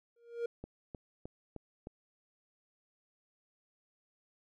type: tone with exponential growth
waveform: triangle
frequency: 470 Hz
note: A#4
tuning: 14 cents sharp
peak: -28 dBFS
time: 0.16-0.46 s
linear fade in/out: 5 ms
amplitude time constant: 64 ms
type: click train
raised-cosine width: 2 ms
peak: -30 dBFS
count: 5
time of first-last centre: 0.64-1.871 s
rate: 3.25 Hz
effects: none